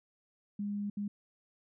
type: tone bursts at uneven times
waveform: sine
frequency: 204.3 Hz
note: G#3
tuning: 28 cents flat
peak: -33 dBFS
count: 2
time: 0.59-0.9 / 0.97-1.08 s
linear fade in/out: 5 ms
effects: none